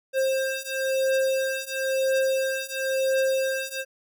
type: beating tone pair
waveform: square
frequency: 530 / 530.98 Hz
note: C5 / C5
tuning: +22 / +25 cents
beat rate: 0.98 Hz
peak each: -27 / -26 dBFS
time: 0.13-3.85 s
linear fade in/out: 50 ms
effects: none